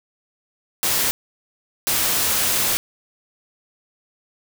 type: noise bursts at uneven times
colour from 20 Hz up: white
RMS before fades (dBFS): -20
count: 2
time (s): 0.83-1.11 / 1.87-2.77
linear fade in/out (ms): 0
effects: none